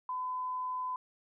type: tone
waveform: sine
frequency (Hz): 1011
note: B5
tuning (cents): +40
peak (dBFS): -33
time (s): 0.09-0.96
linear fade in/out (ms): 2
effects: none